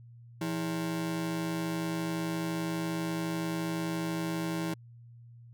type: ring-modulated tone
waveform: 40% pulse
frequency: 246.3 Hz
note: B3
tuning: 5 cents flat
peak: -27 dBFS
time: 0.41-4.74 s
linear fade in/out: 5 ms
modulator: 77.2 Hz
effects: added 118 Hz sine -49 dBFS peak until 5.53 s